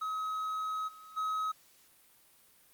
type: tone with level steps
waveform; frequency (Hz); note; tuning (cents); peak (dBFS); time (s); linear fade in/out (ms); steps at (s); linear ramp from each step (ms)
triangle; 1274; D#6; +41; -31 / -48 / -29; 0.01-1.52; 10; 0.87 / 1.16; 20
effects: white hiss -63 dBFS RMS until 2.73 s + Opus 48 kbps